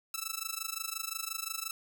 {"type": "tone with amplitude modulation", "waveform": "5% pulse", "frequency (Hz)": 1318.5, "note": "E6", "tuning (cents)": 0, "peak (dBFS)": -20, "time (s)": [0.14, 1.71], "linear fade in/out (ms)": 2, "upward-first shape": "sine", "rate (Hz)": 25.7, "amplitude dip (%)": 90, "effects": []}